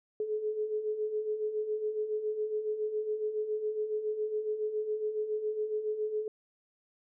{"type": "beating tone pair", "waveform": "sine", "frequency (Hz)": [422.4, 429.6], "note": ["G#4", "A4"], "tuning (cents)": [29, -41], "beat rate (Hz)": 7.2, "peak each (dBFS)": [-38, -31], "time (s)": [0.2, 6.28], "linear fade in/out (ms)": 2, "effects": []}